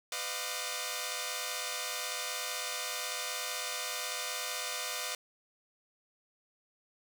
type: tone cluster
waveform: 5% pulse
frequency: 505 / 616 / 712 / 1174 Hz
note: B4 / D#5 / F5 / D6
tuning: +39 / -17 / +33 / -1 cents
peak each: -29 dBFS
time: 0.12-5.15 s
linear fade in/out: 2 ms
effects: none